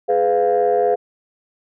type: chord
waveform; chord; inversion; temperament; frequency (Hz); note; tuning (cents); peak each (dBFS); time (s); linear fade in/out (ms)
sine; F diminished; first; just; 419.1 / 502.9 / 698.5; Ab4 / Cb5 / F5; +16 / +31 / 0; -17; 0.08-0.96; 20
effects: tanh soft clip ceiling -8 dBFS